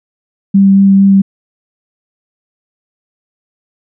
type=tone with vibrato; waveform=sine; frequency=195.8 Hz; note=G3; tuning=2 cents flat; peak=-3 dBFS; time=0.54-1.22 s; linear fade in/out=10 ms; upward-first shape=sine; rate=4.4 Hz; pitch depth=9 cents each way; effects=none